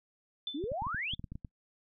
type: tone with exponential decay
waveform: sine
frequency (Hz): 3520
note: A7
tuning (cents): 0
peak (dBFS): -31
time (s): 0.47-0.68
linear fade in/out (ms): 2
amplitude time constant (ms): 44
type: exponential sweep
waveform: sine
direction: up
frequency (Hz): 262.4 to 3600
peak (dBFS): -33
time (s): 0.54-1.15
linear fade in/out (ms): 10
type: clicks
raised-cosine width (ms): 5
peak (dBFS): -29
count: 11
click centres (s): 0.64 / 0.718 / 0.821 / 0.868 / 0.946 / 1.136 / 1.195 / 1.242 / 1.32 / 1.355 / 1.448
effects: noise-tail reverb RT60 0.1 s tail -26 dB re dry